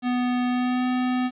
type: tone with pitch glide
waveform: square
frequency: 247.6 to 251.9 Hz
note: B3 to B3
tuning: +5 to +34 cents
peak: -22 dBFS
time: 0.02-1.31 s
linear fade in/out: 50 ms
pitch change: +29 cents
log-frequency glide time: 0.48-0.86 s
effects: resampled to 8000 Hz + 9-bit